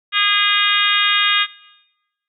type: harmonic tone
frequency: 409.6 Hz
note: G#4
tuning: 24 cents flat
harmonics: 3 / 4 / 5 / 6 / 7 / 8 / 9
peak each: -21 / -21 / -21 / -21 / -21 / -21 / -21 dBFS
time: 0.12-1.47 s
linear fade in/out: 50 ms
effects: noise-tail reverb RT60 1.0 s tail -21 dB re dry